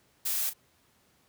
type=noise with echo; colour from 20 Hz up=blue; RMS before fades=-30 dBFS; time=0.25-0.5 s; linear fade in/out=10 ms; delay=36 ms; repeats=1; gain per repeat=-12 dB; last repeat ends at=0.536 s; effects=pink hiss -66 dBFS RMS until 1.28 s + high-pass 80 Hz 12 dB/octave